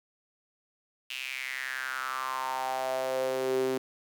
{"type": "tone with high-pass filter sweep", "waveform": "sawtooth", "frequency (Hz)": 130.81, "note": "C3", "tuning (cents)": 0, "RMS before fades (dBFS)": -32, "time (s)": [1.1, 3.78], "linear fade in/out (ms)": 5, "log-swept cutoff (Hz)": [2800, 330], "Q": 5.7, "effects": []}